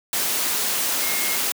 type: tone in noise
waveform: sine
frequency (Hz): 2146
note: C7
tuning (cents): +43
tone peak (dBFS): -30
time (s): 1.02-1.36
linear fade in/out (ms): 2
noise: white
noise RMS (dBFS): -23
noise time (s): 0.13-1.52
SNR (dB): -10
effects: high-pass 200 Hz 12 dB/octave